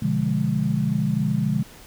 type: chord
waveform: sine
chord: B diminished seventh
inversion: none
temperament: equal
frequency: 123.47 / 146.83 / 174.61 / 207.7 Hz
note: B2 / D3 / F3 / Ab3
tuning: 0 / 0 / 0 / 0 cents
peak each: -27 / -24 / -26 / -24 dBFS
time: 0.02-1.63 s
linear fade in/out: 5 ms
effects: pink hiss -46 dBFS RMS until 1.86 s